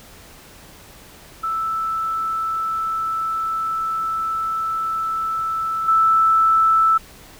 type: tone with level steps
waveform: sine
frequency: 1318.5 Hz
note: E6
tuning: in tune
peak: -20 / -12 dBFS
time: 1.43-6.98 s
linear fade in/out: 10 ms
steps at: 5.88 s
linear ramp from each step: 5 ms
effects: pink hiss -44 dBFS RMS until 7.39 s